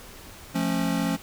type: chord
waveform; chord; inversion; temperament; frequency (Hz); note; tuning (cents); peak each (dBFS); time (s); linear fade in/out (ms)
square; F augmented; none; just; 174.61 / 218.3 / 272.8; F3 / A3 / C#4; 0 / -13 / -28; -28 / -30 / -28; 0.54-1.17; 20
effects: pink hiss -45 dBFS RMS until 1.22 s